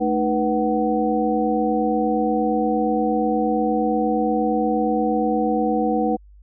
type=tone cluster; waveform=sine; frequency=218.6 / 307.1 / 487.5 / 750 Hz; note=A3 / D#4 / B4 / F#5; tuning=-11 / -23 / -23 / +23 cents; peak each=-23 dBFS; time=0-6.17 s; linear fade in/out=20 ms; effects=added 50 Hz sine -44 dBFS peak until 6.42 s